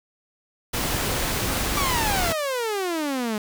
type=noise; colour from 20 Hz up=pink; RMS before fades=-25 dBFS; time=0.73-2.33 s; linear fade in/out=10 ms
type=exponential sweep; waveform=sawtooth; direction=down; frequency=1174.7 to 206.6 Hz; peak=-20 dBFS; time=1.77-3.38 s; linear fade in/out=2 ms
effects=none